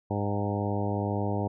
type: harmonic tone with a mistuned harmonic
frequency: 102.1 Hz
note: G#2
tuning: 29 cents flat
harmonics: 1 / 2 / 3 / 4 / 5 / 6 / 7 / 8 / 9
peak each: -30 / -33 / -35 / -36 / -37 / -38 / -38 / -39 / -40 dBFS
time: 0.1-1.48 s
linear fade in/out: 10 ms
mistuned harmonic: 7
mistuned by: +43 cents
effects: none